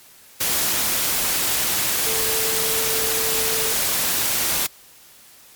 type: tone in noise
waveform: sine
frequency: 445.4 Hz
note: A4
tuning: 21 cents sharp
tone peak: -28 dBFS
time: 2.06-3.73 s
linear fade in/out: 10 ms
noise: white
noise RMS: -21 dBFS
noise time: 0.4-4.67 s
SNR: -10 dB
effects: white hiss -48 dBFS RMS until 5.55 s + MP3 96 kbps